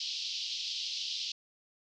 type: band-pass noise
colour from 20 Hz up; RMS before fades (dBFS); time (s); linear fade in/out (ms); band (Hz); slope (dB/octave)
white; -37; 0-1.32; 5; 2900 to 5300; 48
effects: none